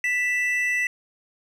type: tone pair together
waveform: triangle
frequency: 1975.5 / 2648 Hz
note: B6 / E7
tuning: 0 / +7 cents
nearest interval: perfect fourth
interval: 507 cents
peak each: -20 / -27 dBFS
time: 0.04-0.87 s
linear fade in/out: 2 ms
effects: none